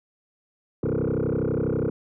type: tone with frequency modulation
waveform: sine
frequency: 294.1 Hz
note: D4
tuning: 3 cents sharp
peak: -19 dBFS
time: 0.83-1.9 s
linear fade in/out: 5 ms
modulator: 32.2 Hz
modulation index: 6.2
effects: tanh soft clip ceiling -21 dBFS